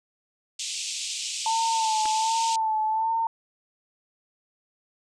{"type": "band-pass noise", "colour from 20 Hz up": "white", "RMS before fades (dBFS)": -32, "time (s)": [0.59, 2.56], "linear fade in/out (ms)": 5, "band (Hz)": [2500, 8100], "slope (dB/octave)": 48}
{"type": "tone with vibrato", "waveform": "sine", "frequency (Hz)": 887, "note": "A5", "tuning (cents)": 14, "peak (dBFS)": -22, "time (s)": [1.46, 3.27], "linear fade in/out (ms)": 2, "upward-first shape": "sine", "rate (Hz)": 1.3, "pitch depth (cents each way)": 43}
{"type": "clicks", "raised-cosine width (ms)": 0.3, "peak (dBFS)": -20, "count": 2, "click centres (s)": [2.055, 2.058]}
{"effects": []}